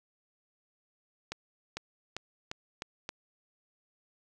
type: accelerating click train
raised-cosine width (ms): 0.2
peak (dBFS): -19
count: 6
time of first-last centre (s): 1.32-3.091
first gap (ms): 450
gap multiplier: 0.88
effects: none